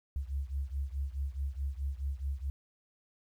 sine beating tone pair, 67.1 / 71.8 Hz, C2 / D2, +44 / -39 cents, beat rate 4.7 Hz, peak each -35 / -37 dBFS, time 0.16-2.5 s, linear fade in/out 0 ms, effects 11-bit

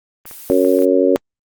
clicks, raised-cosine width 0.5 ms, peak -22 dBFS, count 6, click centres 0.255 / 0.312 / 0.52 / 0.648 / 0.789 / 0.821 s
blue noise, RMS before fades -35 dBFS, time 0.26-0.85 s, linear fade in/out 2 ms
harmonic tone, 92.5 Hz, F#2, in tune, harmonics 3 / 4 / 5 / 6, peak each -16 / -16 / -16 / -16 dBFS, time 0.5-1.16 s, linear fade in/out 0 ms
effects Opus 32 kbps

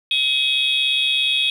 sine tone cluster, 2545 / 3276 / 3413 / 3737 Hz, D#7 / G#7 / G#7 / A#7, +39 / -24 / +47 / +4 cents, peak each -21 dBFS, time 0.11-1.5 s, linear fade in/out 2 ms, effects tanh soft clip ceiling -10 dBFS + 8-bit

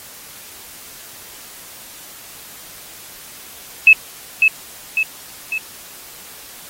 sine tone with echo, 2600 Hz, E7, 24 cents flat, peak -3 dBFS, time 3.87-3.93 s, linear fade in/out 2 ms, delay 550 ms, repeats 3, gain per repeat -5 dB, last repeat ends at 5.58 s, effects white hiss -38 dBFS RMS until 6.69 s + AAC 48 kbps

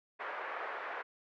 white band-pass noise, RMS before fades -41 dBFS, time 0.19-1.03 s, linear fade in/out 20 ms, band 460 to 1800 Hz, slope 24 dB/octave, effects none

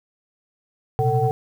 sine tone cluster, 118.7 / 130.3 / 447.9 / 758 Hz, A#2 / C3 / A4 / F#5, +32 / -7 / +31 / +42 cents, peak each -22 dBFS, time 0.99-1.31 s, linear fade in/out 0 ms, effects tanh soft clip ceiling -6 dBFS + 8-bit

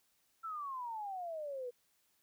sine exponential sweep, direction down, 1356 to 478.4 Hz, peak -39 dBFS, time 0.43-1.71 s, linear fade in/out 20 ms, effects white hiss -75 dBFS RMS until 2.22 s

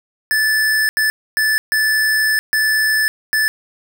square tone bursts at uneven times, 1746 Hz, A6, 14 cents flat, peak -14 dBFS, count 6, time 0.31-0.89 / 0.97-1.1 / 1.37-1.58 / 1.72-2.39 / 2.53-3.08 / 3.33-3.48 s, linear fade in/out 0 ms, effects none

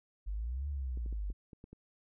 sine exponential two-way sweep, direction up then down, 47.11 to 73.4 to 47.11 Hz, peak -34 dBFS, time 0.26-1.33 s, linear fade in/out 20 ms, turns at 0.68 s
clicks, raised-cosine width 3 ms, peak -37 dBFS, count 7, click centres 0.974 / 1.061 / 1.127 / 1.302 / 1.532 / 1.641 / 1.73 s
effects none

